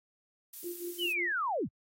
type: noise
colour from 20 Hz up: violet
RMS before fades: -43 dBFS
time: 0.53-1.13 s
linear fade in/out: 5 ms
type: tone with tremolo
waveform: sine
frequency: 349.2 Hz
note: F4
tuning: in tune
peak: -35 dBFS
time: 0.64-1.32 s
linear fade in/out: 2 ms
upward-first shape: sine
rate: 5.6 Hz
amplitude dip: 90%
type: linear sweep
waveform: sine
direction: down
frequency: 3136 to 57.6 Hz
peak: -29 dBFS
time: 0.98-1.69 s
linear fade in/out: 50 ms
effects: AAC 48 kbps